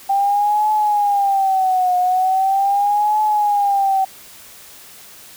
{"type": "tone with vibrato", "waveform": "sine", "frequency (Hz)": 786, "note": "G5", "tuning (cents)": 4, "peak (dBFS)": -13, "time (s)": [0.09, 4.05], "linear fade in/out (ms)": 10, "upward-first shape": "triangle", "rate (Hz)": 0.4, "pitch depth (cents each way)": 150, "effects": ["white hiss -41 dBFS RMS until 5.36 s"]}